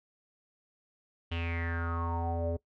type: tone with low-pass filter sweep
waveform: square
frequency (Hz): 84.2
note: E2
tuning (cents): +37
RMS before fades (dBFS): -33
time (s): 1.31-2.57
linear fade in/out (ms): 10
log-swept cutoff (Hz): 3000 to 510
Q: 7.9
effects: noise-tail reverb RT60 0.1 s tail -20 dB re dry